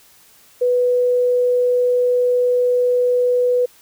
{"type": "tone", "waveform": "sine", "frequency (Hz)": 493.9, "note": "B4", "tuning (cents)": 0, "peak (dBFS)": -13, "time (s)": [0.61, 3.66], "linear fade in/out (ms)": 10, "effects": ["white hiss -50 dBFS RMS until 3.81 s"]}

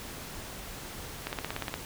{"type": "click train", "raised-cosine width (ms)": 0.3, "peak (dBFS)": -16, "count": 9, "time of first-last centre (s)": [1.27, 1.741], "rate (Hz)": 17, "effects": ["pink hiss -42 dBFS RMS until 1.85 s"]}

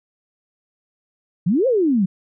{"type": "exponential two-way sweep", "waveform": "sine", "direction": "up then down", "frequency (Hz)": [155.3, 549, 176.4], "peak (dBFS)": -14, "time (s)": [1.46, 2.06], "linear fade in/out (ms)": 10, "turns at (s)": 1.67, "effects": []}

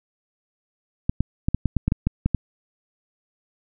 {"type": "clicks", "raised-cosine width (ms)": 5, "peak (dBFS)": -7, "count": 11, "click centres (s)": [1.095, 1.206, 1.485, 1.546, 1.657, 1.767, 1.88, 1.921, 2.07, 2.26, 2.347], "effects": []}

